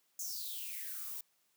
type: noise with high-pass filter sweep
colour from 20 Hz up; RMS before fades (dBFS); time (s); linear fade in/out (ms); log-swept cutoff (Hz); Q
violet; -42; 0.19-1.21; 5; 6700 to 870; 8.4
effects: white hiss -75 dBFS RMS until 1.56 s + high-pass 150 Hz 12 dB/octave